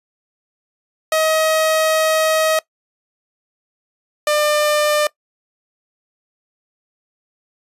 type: tone pair in turn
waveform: sawtooth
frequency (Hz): 633 / 598.6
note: D#5 / D5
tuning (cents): +30 / +33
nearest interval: minor second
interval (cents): 97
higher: first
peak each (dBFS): -10 / -10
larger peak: neither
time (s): 1.12-2.59 / 4.27-5.07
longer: first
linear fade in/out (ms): 2
effects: noise-tail reverb RT60 0.1 s tail -21 dB re dry + resampled to 32000 Hz